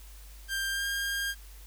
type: tone with pitch glide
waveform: sawtooth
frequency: 1587 to 1610.1 Hz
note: G6 to G6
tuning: +21 to +46 cents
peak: -26 dBFS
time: 0.48-1.35 s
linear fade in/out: 50 ms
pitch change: +25 cents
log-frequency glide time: 0.7-0.86 s
effects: added 50 Hz sine -46 dBFS peak until 1.66 s + white hiss -55 dBFS RMS until 1.66 s